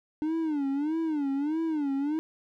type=tone with vibrato; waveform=triangle; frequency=298.9 Hz; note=D4; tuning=31 cents sharp; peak=-24 dBFS; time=0.22-2.19 s; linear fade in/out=0 ms; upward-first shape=sine; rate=1.6 Hz; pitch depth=160 cents each way; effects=none